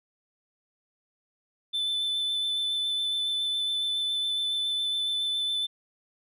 sine tone with vibrato, 3520 Hz, A7, in tune, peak -23 dBFS, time 1.73-5.67 s, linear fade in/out 20 ms, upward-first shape sine, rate 7.2 Hz, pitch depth 12 cents each way, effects tanh soft clip ceiling -25 dBFS

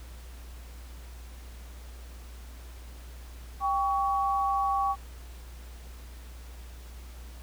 sine tone pair together, 790 / 1124 Hz, G5 / C#6, +13 / +24 cents, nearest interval tritone, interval 611 cents, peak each -27 dBFS, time 3.6-4.96 s, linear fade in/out 50 ms, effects added 60 Hz sine -42 dBFS peak until 7.42 s + pink hiss -53 dBFS RMS until 7.42 s

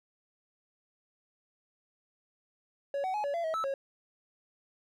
triangle tone with pitch steps, 560 / 752 / 842 / 568 / 679 / 640 / 1310 / 547 Hz, C#5 / F#5 / G#5 / C#5 / F5 / D#5 / E6 / C#5, +18 / +28 / +24 / +42 / -49 / +49 / -11 / -23 cents, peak -28 dBFS, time 2.94-3.74 s, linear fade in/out 2 ms, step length 100 ms, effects none

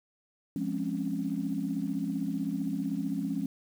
sine chord, Db major seventh, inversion first, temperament equal, 174.61 / 207.7 / 261.6 / 277.2 Hz, F3 / Ab3 / C4 / Db4, 0 / 0 / 0 / 0 cents, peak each -35 / -34 / -36 / -33 dBFS, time 0.56-3.46 s, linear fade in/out 2 ms, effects tanh soft clip ceiling -19 dBFS + 9-bit

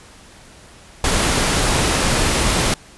pink noise, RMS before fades -17 dBFS, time 1.04-2.74 s, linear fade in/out 2 ms, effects pink hiss -44 dBFS RMS until 2.97 s + resampled to 24000 Hz

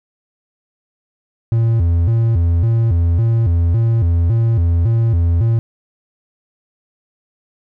triangle tone with vibrato, 98.6 Hz, G2, 11 cents sharp, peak -9 dBFS, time 1.52-5.59 s, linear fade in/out 0 ms, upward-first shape square, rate 1.8 Hz, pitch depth 260 cents each way, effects none

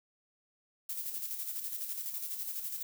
violet noise with tremolo, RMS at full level -37 dBFS, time 0.89-2.83 s, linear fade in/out 5 ms, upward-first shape square, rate 12 Hz, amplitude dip 45%, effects none

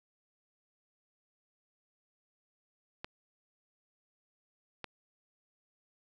clicks, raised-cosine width 0.3 ms, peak -23 dBFS, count 2, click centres 3.045 / 4.843 s, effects none

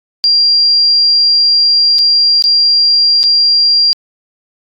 sine tone with dropouts, 4764 Hz, D8, 24 cents sharp, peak -6 dBFS, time 0.24-3.93 s, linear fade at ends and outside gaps 0 ms, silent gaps 1.985-1.989 / 2.423-2.44 / 3.231-3.238 s, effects AAC 48 kbps

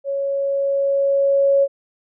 sine tone with level ramp, 554.4 Hz, C#5, in tune, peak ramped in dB -20 to -11 dBFS, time 0.04-1.68 s, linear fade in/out 50 ms, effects none

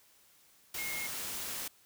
sine tone in noise, 2148 Hz, C7, 45 cents sharp, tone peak -38 dBFS, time 0.78-1.07 s, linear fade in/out 5 ms, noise white, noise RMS -39 dBFS, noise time 0.74-1.68 s, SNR -2 dB, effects white hiss -64 dBFS RMS until 1.85 s

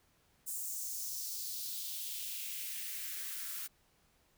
blue noise with high-pass filter sweep, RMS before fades -41 dBFS, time 0.46-3.68 s, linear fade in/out 20 ms, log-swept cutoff 8000 to 1300 Hz, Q 2.2, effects pink hiss -71 dBFS RMS until 4.37 s

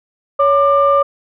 sine tone pair together, 561 / 1191.7 Hz, C#5 / D6, +21 / +25 cents, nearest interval octave + minor second, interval 1304 cents, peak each -11 dBFS, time 0.39-1.03 s, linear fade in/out 10 ms, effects tanh soft clip ceiling -2 dBFS

